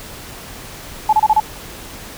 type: tone bursts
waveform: sine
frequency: 861 Hz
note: A5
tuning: 38 cents flat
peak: -8 dBFS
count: 5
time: 1.09-1.401 s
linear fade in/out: 5 ms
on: 39 ms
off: 29 ms
effects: pink hiss -34 dBFS RMS until 2.17 s